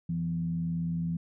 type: tone with frequency modulation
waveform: sine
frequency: 168.2 Hz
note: E3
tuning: 35 cents sharp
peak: -28 dBFS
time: 0.09-1.17 s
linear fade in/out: 5 ms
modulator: 78.4 Hz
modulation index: 0.39
effects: none